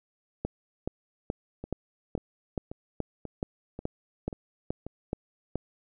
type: two click trains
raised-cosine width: 2 ms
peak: -16 / -24 dBFS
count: 13 / 7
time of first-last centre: 0.45-5.556 / 1.64-4.866 s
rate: 2.35 / 1.86 Hz
effects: none